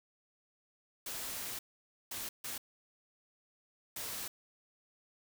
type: noise bursts at uneven times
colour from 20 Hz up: white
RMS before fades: -41 dBFS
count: 4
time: 1.06-1.59 / 2.11-2.29 / 2.44-2.58 / 3.96-4.28 s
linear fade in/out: 5 ms
effects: none